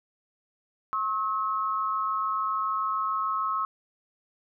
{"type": "tone pair together", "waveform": "sine", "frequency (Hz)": [1080.2, 1287], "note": ["C#6", "E6"], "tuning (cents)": [-45, -42], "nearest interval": "minor third", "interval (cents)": 303, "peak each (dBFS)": -28, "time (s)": [0.93, 3.65], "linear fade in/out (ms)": 0, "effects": []}